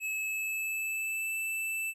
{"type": "tone with pitch glide", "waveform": "square", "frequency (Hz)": [2589, 2646], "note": ["E7", "E7"], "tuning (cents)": [-32, 6], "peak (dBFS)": -32, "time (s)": [0, 1.94], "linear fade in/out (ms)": 50, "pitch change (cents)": 38, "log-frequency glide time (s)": [0.11, 1.34], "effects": []}